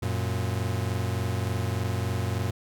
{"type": "tone pair together", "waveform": "40% pulse", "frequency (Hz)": [92.5, 115.9], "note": ["F#2", "A#2"], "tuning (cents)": [0, -10], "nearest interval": "major third", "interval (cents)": 390, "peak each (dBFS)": -28, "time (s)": [0.02, 2.51], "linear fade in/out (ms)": 10, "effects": []}